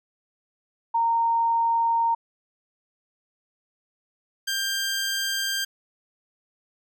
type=tone pair in turn; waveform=sine / 15% pulse; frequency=923 / 1587.8 Hz; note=A#5 / G6; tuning=-17 / +22 cents; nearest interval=major sixth; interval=939 cents; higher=second; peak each=-19 / -18 dBFS; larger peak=second; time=0.94-2.15 / 4.47-5.65 s; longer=first; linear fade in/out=10 ms; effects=none